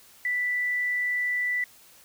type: tone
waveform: sine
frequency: 1975.5 Hz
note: B6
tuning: in tune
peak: -24 dBFS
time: 0.25-1.64 s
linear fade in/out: 2 ms
effects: white hiss -54 dBFS RMS until 2.04 s